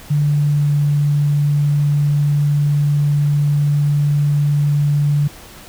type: tone with pitch glide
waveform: sine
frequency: 146.83 to 145.56 Hz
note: D3 to D3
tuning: 0 to -15 cents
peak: -12 dBFS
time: 0.1-5.28 s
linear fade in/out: 10 ms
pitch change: -15 cents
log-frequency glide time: 0.28-0.75 s
effects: pink hiss -39 dBFS RMS until 5.68 s